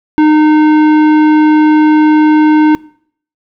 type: tone with tanh clipping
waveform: triangle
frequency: 306.4 Hz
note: D#4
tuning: 27 cents flat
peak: -6 dBFS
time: 0.18-2.75 s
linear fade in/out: 0 ms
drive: 18 dB
effects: noise-tail reverb RT60 0.6 s tail -23 dB re dry